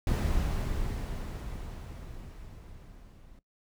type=noise with level ramp; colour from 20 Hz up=brown; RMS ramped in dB=-26 to -54 dBFS; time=0.07-3.39 s; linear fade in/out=2 ms; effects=noise-tail reverb RT60 0.1 s tail -17 dB re dry